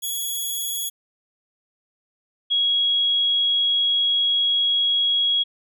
5% pulse / sine tone pair in turn, 3357 / 3315 Hz, G#7 / G#7, +18 / -4 cents, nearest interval unison, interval 22 cents, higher first, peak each -17 dBFS, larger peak neither, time 0.02-0.9 / 2.5-5.44 s, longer second, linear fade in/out 20 ms, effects none

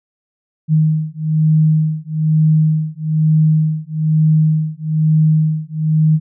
sine beating tone pair, 155.56 / 156.66 Hz, D#3 / D#3, 0 / +12 cents, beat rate 1.1 Hz, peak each -14 dBFS, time 0.68-6.2 s, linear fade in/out 50 ms, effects none

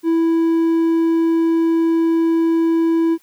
triangle tone, 329.6 Hz, E4, in tune, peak -11 dBFS, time 0.03-3.18 s, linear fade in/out 50 ms, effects white hiss -56 dBFS RMS until 3.22 s

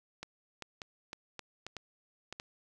clicks, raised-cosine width 0.2 ms, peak -24 dBFS, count 9, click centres 0.23 / 0.623 / 0.818 / 1.131 / 1.393 / 1.666 / 1.767 / 2.326 / 2.399 s, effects none

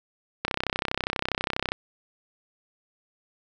click train, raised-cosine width 0.3 ms, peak -9 dBFS, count 42, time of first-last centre 0.45-1.719 s, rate 32.3 Hz, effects none

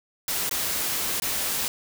white noise with dropouts, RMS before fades -27 dBFS, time 0.28-1.68 s, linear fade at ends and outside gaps 1 ms, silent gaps 0.494-0.511 / 1.2-1.221 s, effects none

